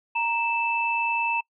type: tone pair together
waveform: sine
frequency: 932.3 / 2639 Hz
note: A#5 / E7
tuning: 0 / +1 cents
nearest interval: octave + tritone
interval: 1801 cents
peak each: -25 dBFS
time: 0.15-1.41 s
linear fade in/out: 10 ms
effects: noise-tail reverb RT60 0.1 s tail -26 dB re dry